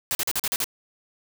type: noise bursts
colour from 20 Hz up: white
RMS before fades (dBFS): -25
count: 7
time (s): 0.11-0.642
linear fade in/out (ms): 0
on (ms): 40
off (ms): 42
effects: none